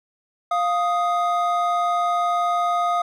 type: tone pair together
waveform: triangle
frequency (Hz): 700.4 / 1246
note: F5 / D#6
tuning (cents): +5 / +2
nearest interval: minor seventh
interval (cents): 997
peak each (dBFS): -19 / -20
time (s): 0.51-3.02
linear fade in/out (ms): 5
effects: none